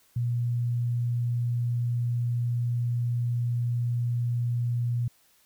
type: tone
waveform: sine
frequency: 120 Hz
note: B2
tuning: 49 cents flat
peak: -24 dBFS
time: 0.16-5.08 s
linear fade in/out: 5 ms
effects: white hiss -63 dBFS RMS until 5.45 s